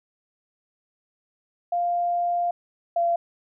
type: tone pair in turn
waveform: sine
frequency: 698.5 / 685.3 Hz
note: F5 / F5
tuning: 0 / -33 cents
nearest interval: unison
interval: 33 cents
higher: first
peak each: -21 / -19 dBFS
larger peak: second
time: 1.72-2.51 / 2.96-3.16 s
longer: first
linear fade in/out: 5 ms
effects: none